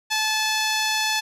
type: tone with low-pass filter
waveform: 10% pulse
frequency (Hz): 867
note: A5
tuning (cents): -26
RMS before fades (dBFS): -23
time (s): 0.1-1.21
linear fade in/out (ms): 20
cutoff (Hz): 8900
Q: 1.7
effects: none